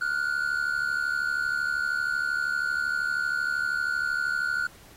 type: tone pair together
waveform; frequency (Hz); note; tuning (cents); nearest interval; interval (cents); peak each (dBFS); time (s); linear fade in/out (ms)
triangle; 1414.2 / 1487; F6 / F#6; +21 / +8; minor second; 87; -26; 0.01-4.67; 5
effects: pink hiss -53 dBFS RMS until 4.96 s + AAC 48 kbps